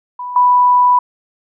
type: tone with level steps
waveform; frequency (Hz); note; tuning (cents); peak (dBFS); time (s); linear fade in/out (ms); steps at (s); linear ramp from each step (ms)
sine; 987.8; B5; 0; -22 / -7; 0.19-0.99; 5; 0.36; 2
effects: none